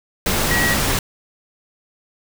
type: tone in noise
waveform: sine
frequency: 1915 Hz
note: A#6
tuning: 46 cents sharp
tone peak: -18 dBFS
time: 0.51-0.74 s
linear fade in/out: 2 ms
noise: pink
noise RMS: -19 dBFS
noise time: 0.26-0.99 s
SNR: -2 dB
effects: none